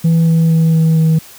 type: tone with pitch steps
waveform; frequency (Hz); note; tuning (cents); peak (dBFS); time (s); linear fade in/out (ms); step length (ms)
sine; 164.81 / 163.58 / 162.35 / 161.14 / 159.93; E3 / E3 / E3 / E3 / D#3; 0 / -13 / -26 / -39 / +48; -5; 0.04-1.19; 10; 230
effects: tanh soft clip ceiling -7 dBFS + white hiss -38 dBFS RMS until 1.38 s